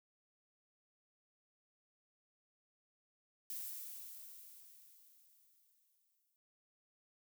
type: noise with exponential decay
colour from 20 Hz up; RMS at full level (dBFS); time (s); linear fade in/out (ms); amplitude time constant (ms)
violet; -43; 3.5-6.36; 0; 620
effects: none